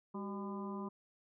harmonic tone with a mistuned harmonic, 201.5 Hz, G3, 48 cents sharp, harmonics 1 / 2 / 3 / 4 / 5 / 6, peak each -41 / -46 / -55 / -56 / -47 / -54 dBFS, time 0.14-0.89 s, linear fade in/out 10 ms, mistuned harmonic 2, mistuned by -90 cents, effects none

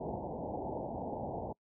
white low-pass noise, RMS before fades -39 dBFS, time 0-1.53 s, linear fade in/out 10 ms, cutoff 890 Hz, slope 96 dB/octave, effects noise-tail reverb RT60 0.1 s tail -26 dB re dry + high-pass 60 Hz 12 dB/octave

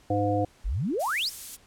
harmonic tone, 102.4 Hz, G#2, 24 cents flat, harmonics 1 / 3 / 5 / 7, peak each -28 / -28 / -28 / -28 dBFS, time 0.1-0.45 s, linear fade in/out 5 ms
sine exponential sweep, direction up, 37.53 to 5770 Hz, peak -25 dBFS, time 0.64-1.3 s, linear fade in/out 20 ms
violet noise, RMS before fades -33 dBFS, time 0.99-1.57 s, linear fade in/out 20 ms
effects pink hiss -58 dBFS RMS until 1.66 s + low-pass 10000 Hz 12 dB/octave

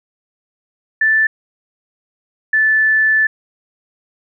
sine tone pair in turn, 1760 / 1749.9 Hz, A6 / A6, 0 / -10 cents, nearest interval unison, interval 10 cents, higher first, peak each -10 dBFS, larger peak neither, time 1.01-1.27 / 2.53-3.27 s, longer second, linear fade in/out 5 ms, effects none

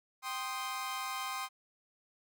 sawtooth chord, C minor, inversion second, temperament equal, 784 / 1046.5 / 1244.5 Hz, G5 / C6 / Eb6, 0 / 0 / 0 cents, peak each -39 / -35 / -38 dBFS, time 0.22-1.49 s, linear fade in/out 50 ms, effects none

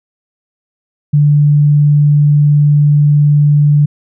sine tone, 146.9 Hz, D3, 1 cent sharp, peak -5 dBFS, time 1.13-3.86 s, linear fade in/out 10 ms, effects none

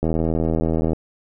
click train, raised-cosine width 2 ms, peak -8 dBFS, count 74, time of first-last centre 0.03-0.932 s, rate 80.9 Hz, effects none

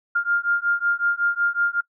sine beating tone pair, 1401 / 1406.4 Hz, F6 / F6, +5 / +12 cents, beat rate 5.4 Hz, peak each -22 dBFS, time 0.15-1.81 s, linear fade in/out 10 ms, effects noise-tail reverb RT60 0.1 s tail -25 dB re dry

